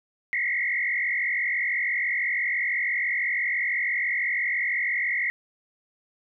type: tone with frequency modulation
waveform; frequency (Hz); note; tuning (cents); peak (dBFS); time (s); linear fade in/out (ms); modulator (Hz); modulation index
sine; 2041; C7; -44; -23; 0.33-5.3; 0; 46; 3.2
effects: none